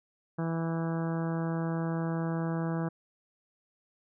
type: harmonic tone with a mistuned harmonic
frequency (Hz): 164.81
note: E3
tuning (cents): 0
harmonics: 1 / 2 / 3 / 4 / 5 / 6 / 7 / 8 / 9 / 10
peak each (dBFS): -30 / -36 / -40 / -42 / -44 / -46 / -47 / -48 / -49 / -50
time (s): 0.38-2.89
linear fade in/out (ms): 10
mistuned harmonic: 10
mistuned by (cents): -21
effects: none